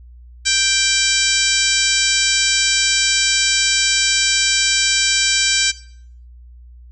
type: harmonic tone with a mistuned harmonic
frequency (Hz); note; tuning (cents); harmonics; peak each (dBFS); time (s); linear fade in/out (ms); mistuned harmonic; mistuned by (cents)
784; G5; 0; 2 / 3 / 4 / 5 / 6 / 7 / 8 / 9 / 10; -23 / -23 / -23 / -23 / -23 / -23 / -23 / -23 / -23; 0.45-5.72; 20; 8; -63
effects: noise-tail reverb RT60 0.6 s tail -18 dB re dry + added 60 Hz sine -38 dBFS peak until 6.91 s